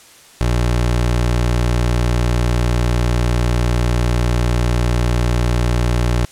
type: tone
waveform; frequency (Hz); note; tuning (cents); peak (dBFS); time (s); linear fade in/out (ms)
25% pulse; 60; B1; -49; -10; 0.41-6.25; 0
effects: white hiss -44 dBFS RMS until 6.31 s + low-pass 10000 Hz 12 dB/octave